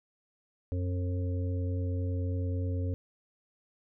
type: harmonic tone with a mistuned harmonic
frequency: 89.4 Hz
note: F2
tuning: 41 cents sharp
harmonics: 1 / 3 / 5 / 6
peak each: -29 / -39 / -43 / -45 dBFS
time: 0.72-2.94 s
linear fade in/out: 0 ms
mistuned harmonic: 1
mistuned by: +22 cents
effects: none